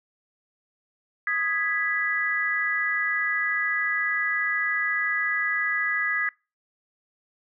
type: chord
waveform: sine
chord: G# minor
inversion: second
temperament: equal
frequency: 1244.5 / 1661.2 / 1975.5 Hz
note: D#6 / G#6 / B6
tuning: 0 / 0 / 0 cents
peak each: -32 / -26 / -26 dBFS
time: 1.27-6.29 s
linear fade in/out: 2 ms
effects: noise-tail reverb RT60 0.3 s tail -25 dB re dry